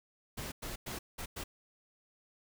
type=noise bursts at uneven times; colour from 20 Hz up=pink; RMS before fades=-41 dBFS; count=5; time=0.37-0.52 / 0.62-0.76 / 0.86-0.99 / 1.18-1.26 / 1.36-1.44 s; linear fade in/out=10 ms; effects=none